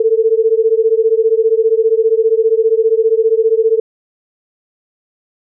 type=beating tone pair; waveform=sine; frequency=440 / 455 Hz; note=A4 / A#4; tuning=0 / -42 cents; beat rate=15 Hz; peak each=-12 / -12 dBFS; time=0-3.8 s; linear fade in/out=5 ms; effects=none